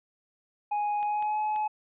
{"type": "tone with pitch glide", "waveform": "triangle", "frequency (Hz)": [830.6, 852], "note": ["G#5", "G#5"], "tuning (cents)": [0, 44], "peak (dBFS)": -24, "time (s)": [0.71, 1.68], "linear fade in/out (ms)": 10, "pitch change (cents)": 44, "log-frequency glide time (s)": [1.02, 1.39]}
{"type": "clicks", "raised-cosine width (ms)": 0.2, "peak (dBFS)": -28, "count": 3, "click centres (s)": [1.029, 1.225, 1.561]}
{"effects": ["resampled to 8000 Hz"]}